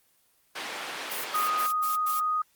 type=band-pass noise; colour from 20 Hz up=white; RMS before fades=-35 dBFS; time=0.55-1.67 s; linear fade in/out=10 ms; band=370 to 3200 Hz; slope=12 dB/octave
type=noise bursts; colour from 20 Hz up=blue; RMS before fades=-34 dBFS; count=5; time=1.1-2.206 s; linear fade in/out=20 ms; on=150 ms; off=89 ms
type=tone; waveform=sine; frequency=1244.5 Hz; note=D#6; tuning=in tune; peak=-24 dBFS; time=1.34-2.42 s; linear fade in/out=5 ms
effects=white hiss -66 dBFS RMS until 2.55 s + Opus 24 kbps